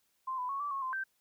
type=tone with pitch steps; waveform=sine; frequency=1045 / 999 / 1104 / 1159 / 1093 / 1038 / 1560 Hz; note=C6 / B5 / C#6 / D6 / C#6 / C6 / G6; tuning=-2 / +20 / -7 / -23 / -25 / -14 / -9 cents; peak=-33 dBFS; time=0.27-1.04 s; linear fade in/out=10 ms; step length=110 ms; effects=white hiss -75 dBFS RMS until 1.2 s